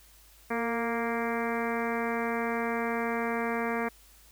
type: harmonic tone with a mistuned harmonic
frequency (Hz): 233.1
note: A#3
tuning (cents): 0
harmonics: 1 / 2 / 3 / 4 / 5 / 6 / 7 / 8 / 9 / 10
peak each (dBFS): -33 / -33 / -36 / -38 / -38 / -42 / -39 / -42 / -40 / -43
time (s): 0.5-3.89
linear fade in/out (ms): 10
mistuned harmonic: 2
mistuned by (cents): -26
effects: added 52 Hz sine -58 dBFS peak until 4.31 s + white hiss -58 dBFS RMS until 4.31 s